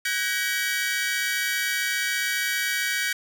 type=tone cluster; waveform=sawtooth; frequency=1497 / 1632 / 1899 / 2279 Hz; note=F#6 / G#6 / A#6 / C#7; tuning=+20 / -31 / +32 / +47 cents; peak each=-26 dBFS; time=0.05-3.13 s; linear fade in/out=5 ms; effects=none